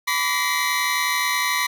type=tone cluster; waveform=25% pulse; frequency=996 / 1153 / 1904 / 2063 Hz; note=B5 / D6 / A#6 / C7; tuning=+14 / -32 / +36 / -25 cents; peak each=-22 dBFS; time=0.07-1.67 s; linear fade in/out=10 ms; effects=none